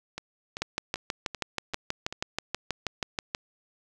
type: two click trains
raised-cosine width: 0.2 ms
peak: -11 / -18 dBFS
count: 18 / 6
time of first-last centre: 0.62-3.349 / 0.18-2.126 s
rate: 6.23 / 2.57 Hz
effects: none